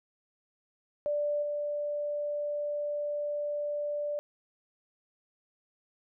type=tone with level steps; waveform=sine; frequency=587.3 Hz; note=D5; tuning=in tune; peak=-27 / -30 dBFS; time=1.06-4.19 s; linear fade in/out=0 ms; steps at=1.42 s; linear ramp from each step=10 ms; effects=none